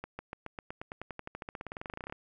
accelerating click train, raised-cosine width 0.5 ms, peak -24 dBFS, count 30, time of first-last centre 0.04-2.124 s, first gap 150 ms, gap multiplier 0.94, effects none

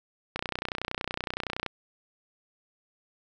click train, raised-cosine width 0.3 ms, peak -14 dBFS, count 41, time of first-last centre 0.36-1.663 s, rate 30.7 Hz, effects none

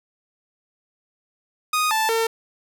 sawtooth tone with pitch steps, 1242 / 879 / 452.8 Hz, D#6 / A5 / A4, -3 / -2 / +50 cents, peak -15 dBFS, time 1.73-2.27 s, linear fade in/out 5 ms, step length 180 ms, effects none

